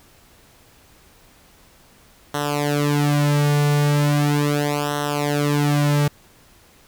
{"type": "tone with flanger", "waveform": "sawtooth", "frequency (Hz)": 146, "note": "D3", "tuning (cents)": -10, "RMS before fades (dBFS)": -19, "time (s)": [2.34, 6.08], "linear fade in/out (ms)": 5, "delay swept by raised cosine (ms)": [0.42, 3.12], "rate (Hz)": 0.38, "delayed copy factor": -0.9, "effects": ["pink hiss -52 dBFS RMS until 6.87 s"]}